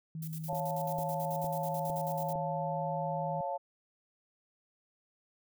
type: tone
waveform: sine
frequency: 159.4 Hz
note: D#3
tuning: 42 cents sharp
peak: -37 dBFS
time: 0.15-3.41 s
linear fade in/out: 2 ms
type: noise with tremolo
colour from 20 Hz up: violet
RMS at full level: -45 dBFS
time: 0.22-2.33 s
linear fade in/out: 5 ms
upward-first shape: square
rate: 9.2 Hz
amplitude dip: 80%
type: chord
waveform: sine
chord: Db augmented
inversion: none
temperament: equal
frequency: 554.4 / 698.5 / 880 Hz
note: Db5 / F5 / A5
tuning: 0 / 0 / 0 cents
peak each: -37 dBFS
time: 0.48-3.58 s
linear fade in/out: 20 ms
type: click train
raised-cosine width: 2 ms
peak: -32 dBFS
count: 5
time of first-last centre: 0.53-2.356 s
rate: 2.19 Hz
effects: none